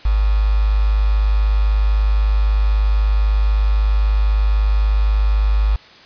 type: tone with quantisation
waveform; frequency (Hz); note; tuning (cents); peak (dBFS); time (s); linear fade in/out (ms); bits
sine; 51.91; G#1; 0; -12; 0.05-5.76; 5; 5
effects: white hiss -43 dBFS RMS until 6.05 s + resampled to 11025 Hz

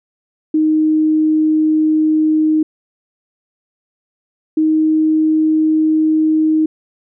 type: tone pair in turn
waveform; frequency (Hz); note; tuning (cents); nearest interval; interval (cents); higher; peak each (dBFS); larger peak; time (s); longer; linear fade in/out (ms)
sine; 311.1 / 313.1; D#4 / D#4; 0 / +11; unison; 11; second; -10; neither; 0.54-2.63 / 4.57-6.66; neither; 5
effects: none

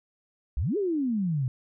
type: exponential two-way sweep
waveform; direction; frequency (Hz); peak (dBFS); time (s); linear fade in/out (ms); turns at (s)
sine; up then down; 54.2 to 429.5 to 121.6; -24; 0.57-1.48; 0; 0.77
effects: none

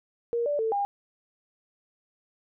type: tone with pitch steps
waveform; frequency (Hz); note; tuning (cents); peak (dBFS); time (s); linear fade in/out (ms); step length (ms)
sine; 470.3 / 583 / 445.4 / 806; A#4 / D5 / A4 / G5; +15 / -13 / +21 / +48; -24; 0.33-0.85; 0; 130
effects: none

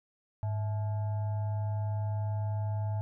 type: tone with frequency modulation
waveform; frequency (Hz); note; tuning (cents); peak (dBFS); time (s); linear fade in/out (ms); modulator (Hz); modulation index
sine; 103.83; G#2; 0; -29; 0.43-3.01; 0; 759; 0.33
effects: none

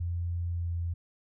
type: tone with pitch glide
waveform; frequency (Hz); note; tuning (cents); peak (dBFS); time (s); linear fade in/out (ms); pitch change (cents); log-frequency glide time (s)
sine; 86.3 to 85.31; F2 to F2; -20 to -40; -29; 0-0.94; 10; -20; 0.49-0.73
effects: none

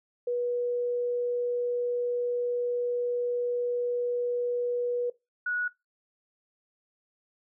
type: tone pair in turn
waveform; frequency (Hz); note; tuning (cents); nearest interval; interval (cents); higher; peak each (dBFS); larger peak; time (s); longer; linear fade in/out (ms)
sine; 485.9 / 1463.2; B4 / F#6; -28 / -20; octave + perfect fifth; 1908; second; -26 / -27; first; 0.27-5.1 / 5.46-5.68; first; 5
effects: noise-tail reverb RT60 0.2 s tail -19 dB re dry

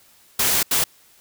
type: noise bursts at uneven times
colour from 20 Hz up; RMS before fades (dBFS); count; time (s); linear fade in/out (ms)
white; -19; 2; 0.39-0.63 / 0.71-0.84; 5
effects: white hiss -54 dBFS RMS until 1.2 s

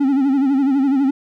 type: tone with vibrato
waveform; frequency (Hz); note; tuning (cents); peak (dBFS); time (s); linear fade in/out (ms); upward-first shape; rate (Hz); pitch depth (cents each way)
triangle; 272.9; C#4; -27; -11; 0-1.11; 10; sine; 12; 88
effects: none

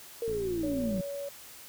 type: linear sweep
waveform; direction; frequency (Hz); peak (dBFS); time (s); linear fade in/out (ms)
sine; down; 471.9 to 174.61; -29; 0.22-1.01; 2
type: click train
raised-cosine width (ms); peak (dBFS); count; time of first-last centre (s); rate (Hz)
3; -29; 42; 0.28-0.997; 57.2
type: tone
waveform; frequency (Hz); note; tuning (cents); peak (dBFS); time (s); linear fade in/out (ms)
sine; 564; C#5; +30; -34; 0.63-1.29; 5
effects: white hiss -49 dBFS RMS until 1.68 s

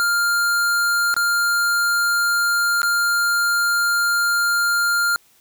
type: tone with dropouts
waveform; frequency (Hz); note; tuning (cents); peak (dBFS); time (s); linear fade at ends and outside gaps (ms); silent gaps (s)
square; 1400; F6; +4; -17; 0-5.16; 0; 1.141-1.165 / 2.818-2.831
effects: white hiss -56 dBFS RMS until 5.4 s

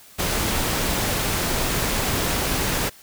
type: noise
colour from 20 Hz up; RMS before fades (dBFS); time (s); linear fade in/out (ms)
pink; -23; 0.18-2.9; 20
effects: white hiss -48 dBFS RMS until 3.02 s

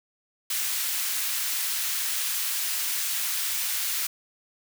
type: high-pass noise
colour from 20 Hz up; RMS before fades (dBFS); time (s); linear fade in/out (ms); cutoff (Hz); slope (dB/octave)
white; -28; 0.5-4.07; 5; 1500; 12
effects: none

